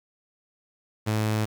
sawtooth tone, 108.1 Hz, A2, 30 cents flat, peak -19 dBFS, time 1.06-1.46 s, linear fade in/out 20 ms, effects 8-bit

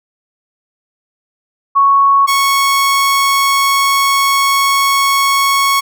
sine / sawtooth tone pair in turn, 1108.7 / 1104.7 Hz, C#6 / C#6, 0 / -6 cents, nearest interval unison, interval 6 cents, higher first, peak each -6 dBFS, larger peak neither, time 1.75-2.27 / 2.27-5.81 s, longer second, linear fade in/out 20 ms, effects none

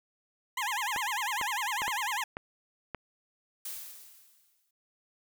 20% pulse tone with vibrato, 932.3 Hz, A#5, in tune, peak -25 dBFS, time 0.57-2.24 s, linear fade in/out 5 ms, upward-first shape sine, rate 10 Hz, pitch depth 250 cents each way
clicks, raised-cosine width 0.5 ms, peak -21 dBFS, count 6, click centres 0.962 / 1.413 / 1.819 / 1.88 / 2.369 / 2.947 s
blue noise with exponential decay, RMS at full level -37 dBFS, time 3.65-4.71 s, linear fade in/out 5 ms, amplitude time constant 230 ms
effects none

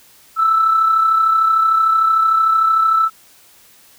sine tone with amplitude modulation, 1318.5 Hz, E6, in tune, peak -8 dBFS, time 0.36-3.1 s, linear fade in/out 50 ms, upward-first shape sine, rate 33.3 Hz, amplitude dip 45%, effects tanh soft clip ceiling -5 dBFS + white hiss -48 dBFS RMS until 3.98 s

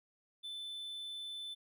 triangle tone, 3520 Hz, A7, in tune, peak -40 dBFS, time 0.43-1.55 s, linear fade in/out 20 ms, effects none

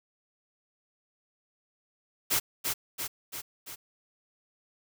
white noise with echo, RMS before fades -26 dBFS, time 2.3-2.4 s, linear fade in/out 20 ms, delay 340 ms, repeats 4, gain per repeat -4 dB, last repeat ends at 3.76 s, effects none

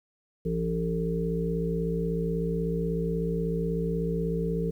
harmonic tone, 56.3 Hz, A1, 40 cents sharp, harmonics 1 / 3 / 5 / 7 / 8, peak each -35 / -28 / -40 / -36 / -31 dBFS, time 0.45-4.71 s, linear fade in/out 10 ms, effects 10-bit

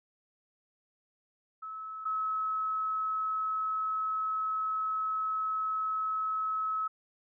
sine tone pair in turn, 1297 / 1290.2 Hz, E6 / E6, -28 / -38 cents, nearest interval unison, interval 10 cents, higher first, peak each -38 / -29 dBFS, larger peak second, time 1.62-2.05 / 2.05-6.88 s, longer second, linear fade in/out 10 ms, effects none

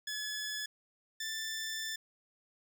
15% pulse tone pair in turn, 1709 / 1768.2 Hz, G#6 / A6, +49 / +8 cents, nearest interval minor second, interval 59 cents, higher second, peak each -30 / -30 dBFS, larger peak neither, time 0.07-0.66 / 1.2-1.96 s, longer second, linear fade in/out 5 ms, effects none

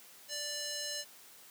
square tone with band-pass filter, 587.3 Hz, D5, in tune, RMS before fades -39 dBFS, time 0.28-1.05 s, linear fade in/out 50 ms, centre 5700 Hz, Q 1.6, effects white hiss -56 dBFS RMS until 1.5 s + high-pass 150 Hz 12 dB/octave

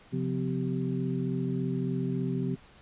sine tone cluster, 134.2 / 177.6 / 252.4 / 387.2 Hz, C3 / F3 / B3 / G4, +44 / +29 / +38 / -21 cents, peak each -32 / -32 / -33 / -37 dBFS, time 0.12-2.56 s, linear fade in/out 20 ms, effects pink hiss -56 dBFS RMS until 2.81 s + resampled to 8000 Hz

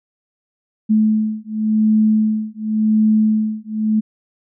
sine beating tone pair, 215.9 / 216.81 Hz, A3 / A3, -33 / -25 cents, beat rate 0.91 Hz, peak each -16 dBFS, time 0.89-4.01 s, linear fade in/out 20 ms, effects none

